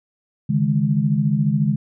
sine chord, C# suspended second, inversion none, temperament equal with one note detuned, 141.42 / 155.56 / 207.7 Hz, C#3 / D#3 / G#3, +35 / 0 / 0 cents, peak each -20 dBFS, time 0.49-1.76 s, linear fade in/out 10 ms, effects none

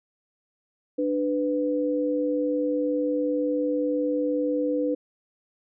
sine tone pair together, 296.2 / 498.2 Hz, D4 / B4, +15 / +15 cents, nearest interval major sixth, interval 900 cents, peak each -25 dBFS, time 0.98-4.95 s, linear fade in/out 10 ms, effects none

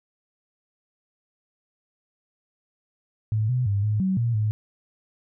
sine tone with pitch steps, 108.3 / 125.9 / 100.4 / 106.3 / 189.2 / 117.4 / 107.2 Hz, A2 / B2 / G2 / G#2 / F#3 / A#2 / A2, -27 / +34 / +42 / +41 / +39 / +13 / -45 cents, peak -20 dBFS, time 3.32-4.51 s, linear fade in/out 0 ms, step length 170 ms, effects none

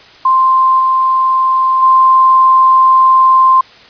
sine tone with level steps, 1046.5 Hz, C6, in tune, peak -6 / -8 / -4 dBFS, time 0.25-3.61 s, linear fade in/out 5 ms, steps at 0.79 / 1.82 s, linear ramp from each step 10 ms, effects white hiss -39 dBFS RMS until 3.89 s + resampled to 11025 Hz

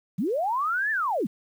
sine linear two-way sweep, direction up then down, 153.6 to 1800 to 153.6 Hz, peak -23 dBFS, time 0.18-1.27 s, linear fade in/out 10 ms, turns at 0.91 s, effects 9-bit

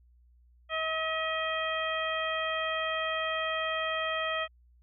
harmonic tone with a mistuned harmonic, 639 Hz, D#5, 46 cents sharp, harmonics 1 / 2 / 3 / 4 / 5, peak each -34 / -34 / -35 / -38 / -37 dBFS, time 0.69-4.48 s, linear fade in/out 50 ms, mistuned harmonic 4, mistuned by -41 cents, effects added 60 Hz sine -58 dBFS peak until 4.82 s

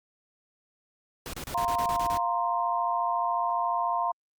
pink noise bursts, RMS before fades -37 dBFS, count 9, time 1.26-2.174 s, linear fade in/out 0 ms, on 74 ms, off 31 ms
sine chord, F suspended fourth, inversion none, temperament equal, 698.5 / 932.3 / 1046.5 Hz, F5 / Bb5 / C6, 0 / 0 / 0 cents, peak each -29 dBFS, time 1.54-4.12 s, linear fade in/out 10 ms
effects Opus 48 kbps

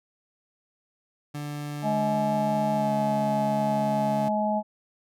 30% pulse tone with pitch glide, 146.83 to 141.66 Hz, D3 to C#3, 0 to +38 cents, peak -29 dBFS, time 1.34-4.29 s, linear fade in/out 10 ms, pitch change -62 cents, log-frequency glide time 2.74-2.92 s
harmonic tone, 211.7 Hz, G#3, 33 cents sharp, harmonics 1 / 3 / 4, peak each -27 / -27 / -27 dBFS, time 1.82-4.63 s, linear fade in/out 50 ms
effects none

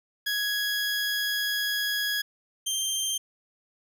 20% pulse tone pair in turn, 1665 / 3157 Hz, G#6 / G7, +4 / +12 cents, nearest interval major seventh, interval 1108 cents, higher second, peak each -21 / -21 dBFS, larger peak neither, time 0.26-2.22 / 2.66-3.18 s, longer first, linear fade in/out 10 ms, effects none

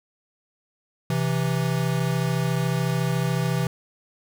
square tone pair together, 131.19 / 165.1 Hz, C3 / E3, +5 / +3 cents, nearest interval major third, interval 398 cents, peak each -25 dBFS, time 1.1-3.67 s, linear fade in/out 2 ms, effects none

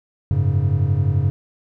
triangle chord, F# suspended second, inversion none, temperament just, 92.5 / 104.06 / 138.75 Hz, F#2 / G#2 / C#3, 0 / +4 / +2 cents, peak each -18 dBFS, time 0.31-1.3 s, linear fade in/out 0 ms, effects none

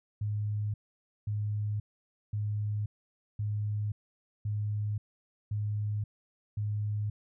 sine tone bursts, 104.8 Hz, G#2, 16 cents sharp, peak -29 dBFS, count 7, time 0.21-7.1 s, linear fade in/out 5 ms, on 530 ms, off 530 ms, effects none

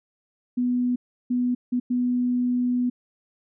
sine tone bursts at uneven times, 246.9 Hz, B3, in tune, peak -20 dBFS, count 4, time 0.57-0.96 / 1.3-1.55 / 1.72-1.8 / 1.9-2.9 s, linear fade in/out 10 ms, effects none

